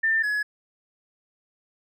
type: tone pair in turn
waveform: sine / triangle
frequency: 1792 / 1689.8 Hz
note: A6 / G#6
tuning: +31 / +30 cents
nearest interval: minor second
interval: 101 cents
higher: first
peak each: -19 / -21 dBFS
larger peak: first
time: 0.03-0.23 / 0.23-0.43 s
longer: neither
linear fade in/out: 10 ms
effects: none